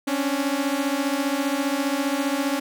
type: beating tone pair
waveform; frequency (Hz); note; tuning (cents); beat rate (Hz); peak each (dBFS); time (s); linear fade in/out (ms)
sawtooth; 271.4 / 286.4; C#4 / D4; -36 / -43; 15; -21; 0.07-2.6; 10
effects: none